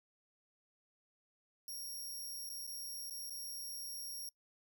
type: tone with dropouts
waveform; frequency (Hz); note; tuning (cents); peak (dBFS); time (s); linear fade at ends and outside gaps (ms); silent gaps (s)
10% pulse; 5588; F8; 0; -37; 1.68-4.29; 2; 2.493-2.499 / 2.668-2.675 / 3.099-3.107 / 3.298-3.305
effects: noise-tail reverb RT60 0.1 s tail -24 dB re dry